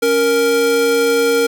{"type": "tone pair together", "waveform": "square", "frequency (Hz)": [277.5, 466.2], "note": ["C#4", "A#4"], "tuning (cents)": [2, 0], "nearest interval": "major sixth", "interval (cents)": 898, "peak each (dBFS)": [-22, -13], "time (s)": [0.02, 1.47], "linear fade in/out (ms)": 10, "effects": []}